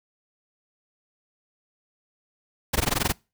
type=noise with amplitude modulation; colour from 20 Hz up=pink; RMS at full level=-21 dBFS; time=2.73-3.13 s; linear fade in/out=10 ms; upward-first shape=sine; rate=21.9 Hz; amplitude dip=100%; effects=noise-tail reverb RT60 0.3 s tail -26 dB re dry